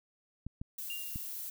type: clicks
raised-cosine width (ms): 5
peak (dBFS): -27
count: 3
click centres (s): 0.466 / 0.615 / 1.159
type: noise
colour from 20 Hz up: violet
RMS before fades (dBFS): -41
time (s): 0.78-1.5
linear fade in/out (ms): 5
type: tone with exponential decay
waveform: triangle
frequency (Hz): 2794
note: F7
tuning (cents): 0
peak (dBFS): -35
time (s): 0.9-1.36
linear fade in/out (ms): 2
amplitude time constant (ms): 100
effects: none